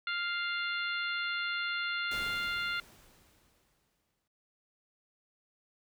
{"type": "harmonic tone", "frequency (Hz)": 698.5, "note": "F5", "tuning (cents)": 0, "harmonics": [2, 3, 4, 5, 6], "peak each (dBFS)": [-34, -38, -40, -42, -44], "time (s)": [0.07, 2.8], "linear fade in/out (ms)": 2}
{"type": "noise with exponential decay", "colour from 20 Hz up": "pink", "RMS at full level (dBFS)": -43, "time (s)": [2.11, 4.28], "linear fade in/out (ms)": 5, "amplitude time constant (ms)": 470}
{"effects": []}